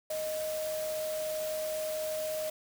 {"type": "tone in noise", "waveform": "sine", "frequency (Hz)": 622.3, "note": "D#5", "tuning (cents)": 0, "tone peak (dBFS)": -32, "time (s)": [0.1, 2.5], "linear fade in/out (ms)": 5, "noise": "white", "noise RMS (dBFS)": -42, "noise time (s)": [0.1, 2.5], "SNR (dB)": 7, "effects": []}